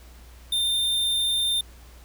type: tone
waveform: square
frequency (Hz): 3611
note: A7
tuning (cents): +44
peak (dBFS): -22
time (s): 0.52-1.61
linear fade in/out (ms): 5
effects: added 60 Hz sine -45 dBFS peak until 2.04 s + pink hiss -53 dBFS RMS until 2.04 s